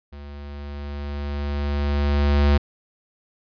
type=tone with level ramp; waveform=square; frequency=71.9 Hz; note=D2; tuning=36 cents flat; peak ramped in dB=-37 to -14 dBFS; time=0.12-2.58 s; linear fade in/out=10 ms; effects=resampled to 11025 Hz